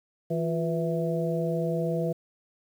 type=harmonic tone with a mistuned harmonic; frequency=164.81 Hz; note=E3; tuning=in tune; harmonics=1 / 2 / 3 / 4; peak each=-28 / -33 / -30 / -33 dBFS; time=0.3-2.13 s; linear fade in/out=10 ms; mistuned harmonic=2; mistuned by=+100 cents; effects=9-bit